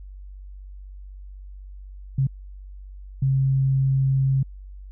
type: tone bursts at uneven times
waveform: sine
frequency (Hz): 134.4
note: C3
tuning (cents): +47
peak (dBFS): -17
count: 2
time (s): 2.18-2.27 / 3.22-4.43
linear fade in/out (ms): 5
effects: added 48 Hz sine -37 dBFS peak until 4.91 s